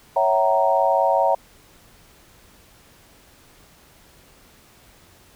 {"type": "chord", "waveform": "sine", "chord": "F# dominant seventh", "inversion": "second", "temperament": "equal with one note detuned", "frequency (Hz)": [554.4, 659.3, 758.2, 932.3], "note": ["C#5", "E5", "F#5", "A#5"], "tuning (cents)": [0, 0, 42, 0], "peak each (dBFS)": -21, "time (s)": [0.16, 1.35], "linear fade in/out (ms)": 5, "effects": ["pink hiss -52 dBFS RMS until 5.35 s"]}